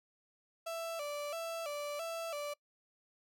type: tone with vibrato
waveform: 35% pulse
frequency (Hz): 622.3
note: D#5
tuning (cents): 0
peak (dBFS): -36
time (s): 0.66-2.54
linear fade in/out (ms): 10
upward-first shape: square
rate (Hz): 1.5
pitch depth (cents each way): 110
effects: noise-tail reverb RT60 0.1 s tail -24 dB re dry